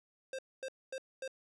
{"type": "tone bursts", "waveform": "square", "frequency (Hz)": 528, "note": "C5", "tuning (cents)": 16, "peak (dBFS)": -39, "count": 4, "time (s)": [0.33, 1.278], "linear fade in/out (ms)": 2, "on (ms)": 57, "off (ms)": 240, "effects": ["resampled to 22050 Hz"]}